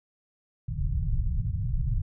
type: low-pass noise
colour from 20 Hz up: pink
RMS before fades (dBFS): -27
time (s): 0.68-2.02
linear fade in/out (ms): 10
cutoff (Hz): 150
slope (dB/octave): 48
effects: none